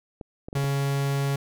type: clicks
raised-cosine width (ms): 2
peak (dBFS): -23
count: 5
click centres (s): 0.212 / 0.485 / 0.529 / 0.572 / 0.642
type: tone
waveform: 45% pulse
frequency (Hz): 139.2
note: C#3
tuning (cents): +8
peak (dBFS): -23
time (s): 0.55-1.36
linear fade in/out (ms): 5
effects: none